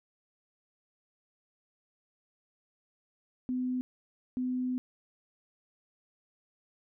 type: tone bursts at uneven times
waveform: sine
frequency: 252.8 Hz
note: B3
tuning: 41 cents sharp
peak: -29 dBFS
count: 2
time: 3.49-3.81 / 4.37-4.78 s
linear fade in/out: 0 ms
effects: none